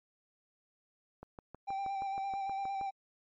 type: click train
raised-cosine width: 1 ms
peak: -32 dBFS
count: 11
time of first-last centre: 1.23-2.812 s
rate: 6.32 Hz
type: tone with vibrato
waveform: triangle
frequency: 784 Hz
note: G5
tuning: in tune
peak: -32 dBFS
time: 1.67-2.91 s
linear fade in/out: 20 ms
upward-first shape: square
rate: 8.8 Hz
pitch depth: 19 cents each way
effects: MP3 32 kbps